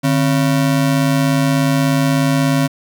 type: ring-modulated tone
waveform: square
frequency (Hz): 207.7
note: G#3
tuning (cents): 0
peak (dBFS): -10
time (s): 0.03-2.68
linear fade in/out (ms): 20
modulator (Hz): 58.3
effects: 7-bit